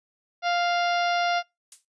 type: harmonic tone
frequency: 698.5 Hz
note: F5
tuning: in tune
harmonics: 1 / 2 / 3 / 4 / 5 / 6 / 7 / 8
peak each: -23 / -29 / -33 / -35 / -37 / -39 / -40 / -41 dBFS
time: 0.42-1.43 s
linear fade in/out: 50 ms
type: noise with exponential decay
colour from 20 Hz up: violet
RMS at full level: -33 dBFS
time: 1.72-1.85 s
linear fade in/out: 2 ms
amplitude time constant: 28 ms
effects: noise-tail reverb RT60 0.2 s tail -24 dB re dry + resampled to 22050 Hz